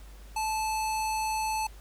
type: tone with low-pass filter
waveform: square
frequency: 872 Hz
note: A5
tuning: 16 cents flat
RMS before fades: -30 dBFS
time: 0.36-1.67 s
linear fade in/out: 5 ms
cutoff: 10000 Hz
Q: 1.5
effects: added 50 Hz sine -45 dBFS peak until 1.8 s + pink hiss -56 dBFS RMS until 1.8 s